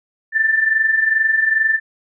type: tone pair together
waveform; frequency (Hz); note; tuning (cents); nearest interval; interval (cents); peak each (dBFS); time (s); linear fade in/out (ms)
sine; 1754 / 1776.4; A6 / A6; -6 / +16; unison; 22; -20 / -14; 0.32-1.8; 50
effects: none